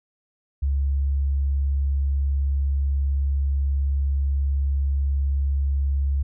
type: tone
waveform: sine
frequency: 69.3 Hz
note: C#2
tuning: in tune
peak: -19 dBFS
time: 0.62-6.23 s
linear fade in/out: 10 ms
effects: none